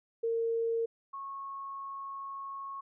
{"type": "tone pair in turn", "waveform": "sine", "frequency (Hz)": [458.5, 1096.8], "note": ["A#4", "C#6"], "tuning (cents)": [-29, -19], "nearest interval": "octave + minor third", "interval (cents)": 1510, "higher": "second", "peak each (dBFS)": [-28, -38], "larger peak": "first", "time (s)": [[0.23, 0.86], [1.13, 2.81]], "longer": "second", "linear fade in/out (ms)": 10, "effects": []}